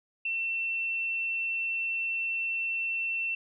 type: tone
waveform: sine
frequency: 2695 Hz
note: E7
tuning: 38 cents sharp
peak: -28 dBFS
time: 0.25-3.35 s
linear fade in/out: 5 ms
effects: none